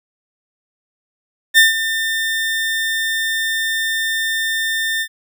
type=tone with ADSR envelope; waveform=30% pulse; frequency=1800 Hz; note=A6; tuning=39 cents sharp; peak=-3 dBFS; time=1.54-5.08 s; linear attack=38 ms; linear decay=150 ms; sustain=-12 dB; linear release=68 ms; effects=none